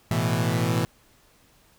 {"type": "chord", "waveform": "sawtooth", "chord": "A suspended second", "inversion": "none", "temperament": "equal", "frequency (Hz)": [110, 123.47, 164.81], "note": ["A2", "B2", "E3"], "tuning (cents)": [0, 0, 0], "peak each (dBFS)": -22, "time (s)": [0.11, 0.85], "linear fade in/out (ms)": 0, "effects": ["pink hiss -59 dBFS RMS until 1.78 s"]}